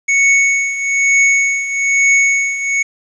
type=tone with tremolo; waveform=square; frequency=2217 Hz; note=C#7; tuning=in tune; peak=-8 dBFS; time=0.08-2.83 s; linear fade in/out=10 ms; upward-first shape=triangle; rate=1.1 Hz; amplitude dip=75%; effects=resampled to 22050 Hz + 7-bit